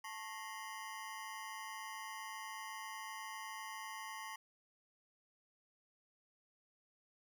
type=ring-modulated tone; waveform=25% pulse; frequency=987.8 Hz; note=B5; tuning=in tune; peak=-38 dBFS; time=0.04-4.36 s; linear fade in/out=5 ms; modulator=104 Hz; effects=none